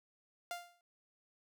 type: tone with exponential decay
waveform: sawtooth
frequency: 698.5 Hz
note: F5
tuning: in tune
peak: -33 dBFS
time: 0.51-0.81 s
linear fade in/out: 1 ms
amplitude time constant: 64 ms
effects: none